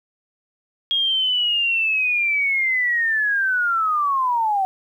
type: linear sweep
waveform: sine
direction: down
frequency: 3274 to 750 Hz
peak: -17 dBFS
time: 0.91-4.65 s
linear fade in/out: 0 ms
effects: 9-bit